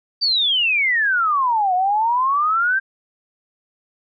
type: exponential two-way sweep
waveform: sine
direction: down then up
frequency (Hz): 4699 to 716 to 1599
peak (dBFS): -15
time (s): 0.21-2.8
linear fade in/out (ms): 20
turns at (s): 1.74
effects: none